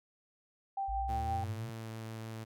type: tone with tremolo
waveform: sine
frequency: 784 Hz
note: G5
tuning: in tune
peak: -32 dBFS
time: 0.77-1.44 s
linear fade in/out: 5 ms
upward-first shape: sine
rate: 5.8 Hz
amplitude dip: 35%
type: exponential sweep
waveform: sine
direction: up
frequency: 51.91 to 122.8 Hz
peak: -36 dBFS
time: 0.88-1.7 s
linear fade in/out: 10 ms
type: tone with pitch glide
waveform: sawtooth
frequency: 112.6 to 111.69 Hz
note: A2 to A2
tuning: +40 to +26 cents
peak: -37 dBFS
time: 1.08-2.45 s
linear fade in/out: 20 ms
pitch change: -14 cents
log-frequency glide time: 1.72-1.91 s
effects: none